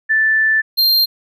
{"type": "tone pair in turn", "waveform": ["sine", "square"], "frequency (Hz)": [1760, 4186], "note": ["A6", "C8"], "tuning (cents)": [0, 0], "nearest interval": "octave + minor third", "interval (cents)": 1500, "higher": "second", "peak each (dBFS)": -11, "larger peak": "neither", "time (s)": [[0.09, 0.62], [0.77, 1.06]], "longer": "first", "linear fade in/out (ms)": 20, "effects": []}